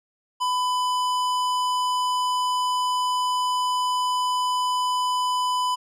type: tone with hard clipping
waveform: sine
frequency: 1000 Hz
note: B5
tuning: 21 cents sharp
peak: -23 dBFS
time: 0.4-5.76 s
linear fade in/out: 20 ms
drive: 15 dB
effects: none